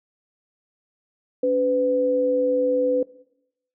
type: tone pair together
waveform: sine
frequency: 282.3 / 503 Hz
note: C#4 / B4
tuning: +32 / +32 cents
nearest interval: minor seventh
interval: 1000 cents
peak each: -26 / -18 dBFS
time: 1.43-3.03 s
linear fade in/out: 5 ms
effects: noise-tail reverb RT60 0.8 s tail -20 dB re dry